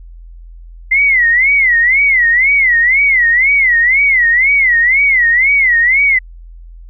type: tone with vibrato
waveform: sine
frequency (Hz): 2046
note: C7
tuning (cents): -39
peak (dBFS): -7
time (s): 0.91-6.19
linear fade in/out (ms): 10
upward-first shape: sine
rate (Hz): 2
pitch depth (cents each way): 180
effects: added 42 Hz sine -31 dBFS peak until 6.89 s